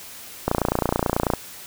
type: click train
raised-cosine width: 1 ms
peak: -5 dBFS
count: 26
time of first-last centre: 0.48-1.336 s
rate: 29.2 Hz
effects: white hiss -40 dBFS RMS until 1.66 s